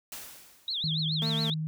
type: noise with exponential decay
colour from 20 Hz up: white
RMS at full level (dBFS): -39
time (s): 0.12-1.04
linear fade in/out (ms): 1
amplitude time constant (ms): 200
type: tone with vibrato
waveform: sine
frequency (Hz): 3723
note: A#7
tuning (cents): -3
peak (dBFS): -29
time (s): 0.68-1.54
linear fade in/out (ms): 2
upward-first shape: triangle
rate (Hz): 7.1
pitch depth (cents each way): 290
type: tone with pitch glide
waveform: sine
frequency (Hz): 157.8 to 156.8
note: D#3 to D#3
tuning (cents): +25 to +14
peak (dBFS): -29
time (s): 0.84-1.67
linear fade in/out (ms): 0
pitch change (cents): -11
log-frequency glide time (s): 0.99-1.19
type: tone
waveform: sawtooth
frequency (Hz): 225.4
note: A3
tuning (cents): +42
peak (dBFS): -29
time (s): 1.22-1.5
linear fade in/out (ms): 2
effects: none